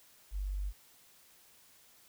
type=tone; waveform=sine; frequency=48.53 Hz; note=G1; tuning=17 cents flat; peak=-33 dBFS; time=0.31-0.73 s; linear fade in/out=50 ms; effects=white hiss -62 dBFS RMS until 2.08 s